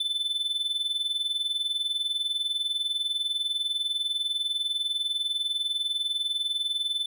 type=tone with tremolo; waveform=triangle; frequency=3520 Hz; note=A7; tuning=in tune; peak=-21 dBFS; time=0-7.06 s; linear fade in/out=5 ms; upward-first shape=triangle; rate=20 Hz; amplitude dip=80%; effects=none